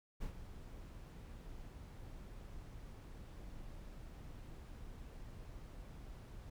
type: noise with ADSR envelope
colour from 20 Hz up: brown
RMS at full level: -42 dBFS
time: 0.2-6.5 s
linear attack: 20 ms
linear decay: 98 ms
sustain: -9 dB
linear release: 6 ms
effects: none